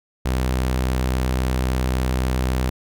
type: tone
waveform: sawtooth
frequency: 63.7 Hz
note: C2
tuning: 46 cents flat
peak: -15 dBFS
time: 0.25-2.7 s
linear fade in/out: 10 ms
effects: none